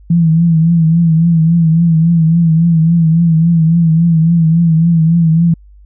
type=tone with vibrato; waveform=sine; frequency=164.81 Hz; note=E3; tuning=in tune; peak=-6 dBFS; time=0.1-5.54 s; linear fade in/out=5 ms; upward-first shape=triangle; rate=3.6 Hz; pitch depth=77 cents each way; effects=added 50 Hz sine -37 dBFS peak until 5.85 s